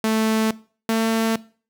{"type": "tone pair in turn", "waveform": "sawtooth", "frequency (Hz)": [220, 224.5], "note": ["A3", "A3"], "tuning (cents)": [0, 35], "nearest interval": "unison", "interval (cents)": 35, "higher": "second", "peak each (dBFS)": -14, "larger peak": "neither", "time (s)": [[0.04, 0.51], [0.89, 1.36]], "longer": "neither", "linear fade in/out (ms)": 2, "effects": ["noise-tail reverb RT60 0.4 s tail -20 dB re dry"]}